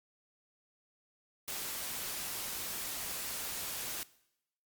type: noise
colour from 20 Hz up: white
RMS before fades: -39 dBFS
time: 1.48-4.03 s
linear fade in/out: 0 ms
effects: noise-tail reverb RT60 0.8 s tail -20 dB re dry + Opus 48 kbps